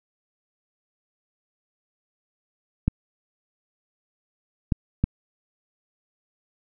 clicks, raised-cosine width 5 ms, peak -7 dBFS, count 3, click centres 2.88 / 4.722 / 5.04 s, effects none

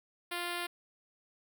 5% pulse tone with notch filter, 349.2 Hz, F4, in tune, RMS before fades -37 dBFS, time 0.31-0.67 s, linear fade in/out 10 ms, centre 6200 Hz, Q 1.3, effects none

